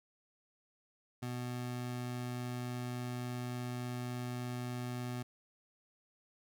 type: tone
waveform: 25% pulse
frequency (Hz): 123.47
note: B2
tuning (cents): 0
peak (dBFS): -34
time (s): 1.22-5.23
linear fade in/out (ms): 10
effects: none